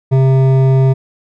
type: tone with hard clipping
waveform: sine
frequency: 132.8 Hz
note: C3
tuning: 26 cents sharp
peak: -9 dBFS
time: 0.11-0.94 s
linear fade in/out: 20 ms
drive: 11 dB
effects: none